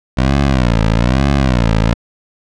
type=tone with vibrato; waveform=15% pulse; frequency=61.74 Hz; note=B1; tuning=in tune; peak=-4 dBFS; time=0.17-1.94 s; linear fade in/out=10 ms; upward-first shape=sine; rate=1.1 Hz; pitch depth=220 cents each way; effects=low-pass 5000 Hz 12 dB/octave